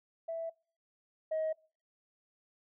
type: tone pair in turn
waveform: sine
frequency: 659.3 / 632 Hz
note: E5 / D#5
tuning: 0 / +27 cents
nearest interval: minor second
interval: 73 cents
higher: first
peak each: -34 / -29 dBFS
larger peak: second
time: 0.28-0.5 / 1.31-1.53 s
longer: neither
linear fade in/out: 10 ms
effects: noise-tail reverb RT60 0.4 s tail -25 dB re dry + tanh soft clip ceiling -28 dBFS